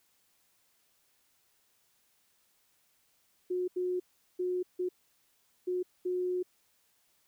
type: tone bursts at uneven times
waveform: sine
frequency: 362.6 Hz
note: F#4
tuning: 35 cents flat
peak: -29 dBFS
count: 6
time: 3.5-3.68 / 3.76-4 / 4.39-4.63 / 4.79-4.89 / 5.67-5.83 / 6.05-6.43 s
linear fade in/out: 10 ms
effects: white hiss -71 dBFS RMS until 7.27 s